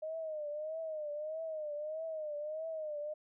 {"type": "tone with vibrato", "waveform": "sine", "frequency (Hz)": 618, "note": "D#5", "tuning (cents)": -12, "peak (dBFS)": -37, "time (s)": [0.02, 3.14], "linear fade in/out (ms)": 10, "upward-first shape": "triangle", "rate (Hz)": 1.6, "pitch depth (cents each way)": 100, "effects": []}